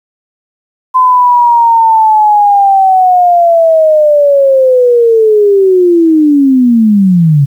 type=linear sweep; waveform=sine; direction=down; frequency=1027 to 135.5 Hz; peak=-3 dBFS; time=0.94-7.46 s; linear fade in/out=20 ms; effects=7-bit